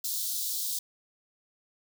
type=high-pass noise; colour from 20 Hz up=white; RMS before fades=-32 dBFS; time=0.04-0.79 s; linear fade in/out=5 ms; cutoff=3600 Hz; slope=48 dB/octave; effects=none